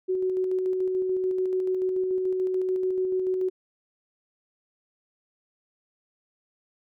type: tone with tremolo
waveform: sine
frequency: 372.1 Hz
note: F#4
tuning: 10 cents sharp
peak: -22 dBFS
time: 0.08-3.5 s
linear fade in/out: 20 ms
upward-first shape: square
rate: 6.9 Hz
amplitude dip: 25%
effects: none